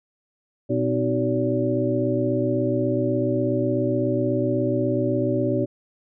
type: tone cluster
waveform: sine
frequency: 120.9 / 256 / 312.5 / 380 / 573 Hz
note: B2 / C4 / D#4 / F#4 / D5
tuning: -36 / -38 / +8 / +46 / -43 cents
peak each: -26 dBFS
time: 0.69-5.66 s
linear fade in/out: 20 ms
effects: none